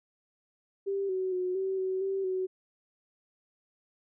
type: tone with pitch steps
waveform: sine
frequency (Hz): 394.1 / 374.6 / 365.2 / 382.4 / 376.3 / 387.6 / 373.5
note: G4 / F#4 / F#4 / G4 / F#4 / G4 / F#4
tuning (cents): +9 / +21 / -23 / -43 / +29 / -20 / +16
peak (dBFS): -28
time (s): 0.86-2.47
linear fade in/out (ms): 20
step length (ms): 230
effects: none